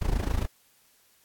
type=noise with amplitude modulation; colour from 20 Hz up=brown; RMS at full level=-23 dBFS; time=0.01-0.46 s; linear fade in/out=10 ms; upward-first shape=sine; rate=27.4 Hz; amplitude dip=85%; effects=white hiss -63 dBFS RMS until 1.24 s + AAC 64 kbps